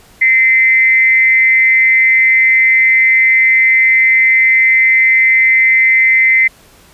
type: tone with frequency modulation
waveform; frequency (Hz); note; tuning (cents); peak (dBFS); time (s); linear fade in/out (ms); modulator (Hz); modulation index
sine; 2070; C7; -19; -6; 0.21-6.48; 10; 227; 0.42
effects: pink hiss -44 dBFS RMS until 6.93 s + resampled to 32000 Hz